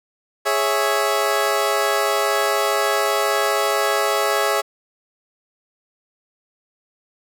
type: chord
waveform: 20% pulse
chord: C# minor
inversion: second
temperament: equal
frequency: 415.3 / 554.4 / 659.3 Hz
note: G#4 / C#5 / E5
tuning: 0 / 0 / 0 cents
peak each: -17 dBFS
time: 0.45-4.62 s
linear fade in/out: 20 ms
effects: none